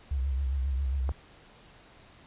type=tone with vibrato; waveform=sine; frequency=67 Hz; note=C2; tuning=42 cents sharp; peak=-26 dBFS; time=0.11-1.12 s; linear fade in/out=5 ms; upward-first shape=sine; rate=7.4 Hz; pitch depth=90 cents each way
type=click; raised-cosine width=1 ms; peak=-22 dBFS; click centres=1.092 s
effects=pink hiss -55 dBFS RMS until 2.26 s + resampled to 8000 Hz